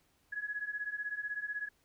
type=beating tone pair; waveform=sine; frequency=1671 / 1687 Hz; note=G#6 / G#6; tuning=+10 / +27 cents; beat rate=16 Hz; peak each=-40 / -38 dBFS; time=0.32-1.69 s; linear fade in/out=10 ms; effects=pink hiss -72 dBFS RMS until 1.84 s